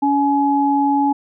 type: tone pair together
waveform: sine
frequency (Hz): 281.9 / 844.7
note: C#4 / G#5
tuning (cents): +29 / +29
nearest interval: octave + perfect fifth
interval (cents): 1900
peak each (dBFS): -16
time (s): 0.02-1.13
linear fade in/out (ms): 10
effects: none